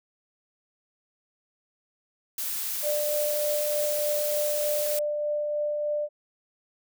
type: noise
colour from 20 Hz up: blue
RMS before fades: -31 dBFS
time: 2.38-4.99 s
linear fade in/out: 2 ms
type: tone with tremolo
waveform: sine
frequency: 594 Hz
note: D5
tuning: 20 cents sharp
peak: -24 dBFS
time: 2.82-6.09 s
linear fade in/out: 50 ms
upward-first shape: triangle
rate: 3.3 Hz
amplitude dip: 25%
effects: none